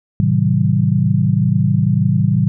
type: chord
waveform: sine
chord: A diminished seventh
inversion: none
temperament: just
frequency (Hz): 110 / 132 / 158.4 / 190.08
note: A2 / C3 / Eb3 / Gb3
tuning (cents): 0 / +16 / +31 / +47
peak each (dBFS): -17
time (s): 0.2-2.48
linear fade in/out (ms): 0
effects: none